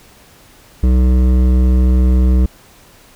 sine tone with hard clipping, 63 Hz, B1, 35 cents sharp, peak -10 dBFS, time 0.83-2.46 s, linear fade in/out 5 ms, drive 12 dB, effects pink hiss -45 dBFS RMS until 3.15 s

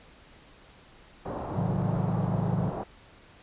white low-pass noise, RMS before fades -35 dBFS, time 1.25-2.84 s, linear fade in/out 10 ms, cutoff 890 Hz, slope 24 dB/octave
sine chord, F# minor seventh, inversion first, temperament equal, 110 / 138.59 / 164.81 / 185 Hz, A2 / C#3 / E3 / F#3, 0 / 0 / 0 / 0 cents, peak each -31 dBFS, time 1.55-2.7 s, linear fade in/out 10 ms
effects pink hiss -54 dBFS RMS until 3.42 s + resampled to 8000 Hz

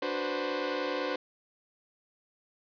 sawtooth tone cluster, 293.8 / 367.8 / 493.9 / 524 Hz, D4 / F#4 / B4 / C5, +1 / -10 / 0 / +2 cents, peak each -33 / -34 / -32 / -30 dBFS, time 0.02-1.16 s, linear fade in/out 5 ms, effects resampled to 11025 Hz + 9-bit

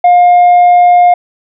sine tone with tanh clipping, 710 Hz, F5, 28 cents sharp, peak -3 dBFS, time 0.04-1.14 s, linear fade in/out 5 ms, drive 2 dB, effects none

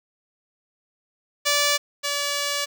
5% pulse tone pair in turn, 580 / 574.3 Hz, D5 / D5, -22 / -39 cents, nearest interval unison, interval 17 cents, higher first, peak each -7 / -12 dBFS, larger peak first, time 1.45-1.78 / 2.03-2.66 s, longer second, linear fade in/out 20 ms, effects none

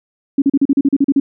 sine tone bursts, 277.6 Hz, C#4, 3 cents sharp, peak -8 dBFS, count 11, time 0.38-1.2 s, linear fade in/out 5 ms, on 40 ms, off 38 ms, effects none

